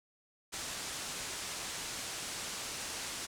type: low-pass noise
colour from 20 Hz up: white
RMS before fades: -41 dBFS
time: 0.52-3.27 s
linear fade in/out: 20 ms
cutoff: 8900 Hz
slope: 24 dB/octave
effects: none